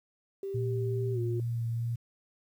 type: tone with pitch glide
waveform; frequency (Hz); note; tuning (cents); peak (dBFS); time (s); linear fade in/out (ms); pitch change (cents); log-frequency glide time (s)
sine; 392 to 355.3; G4 to F4; 0 to +30; -33; 0.43-1.4; 2; -170; 1.13-1.19
type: tone with vibrato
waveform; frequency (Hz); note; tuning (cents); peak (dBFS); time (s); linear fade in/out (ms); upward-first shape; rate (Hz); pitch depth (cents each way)
sine; 116.54; A#2; 0; -29; 0.54-1.96; 10; sine; 2.4; 15
effects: 10-bit